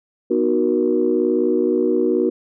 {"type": "chord", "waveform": "sine", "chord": "B major seventh", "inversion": "none", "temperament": "equal with one note detuned", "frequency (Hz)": [246.9, 311.1, 370, 472.1], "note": ["B3", "D#4", "F#4", "A#4"], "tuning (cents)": [0, 0, 0, 22], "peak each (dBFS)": [-22, -21, -18, -21], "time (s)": [0.3, 2.3], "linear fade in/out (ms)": 10, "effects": ["tanh soft clip ceiling -5 dBFS"]}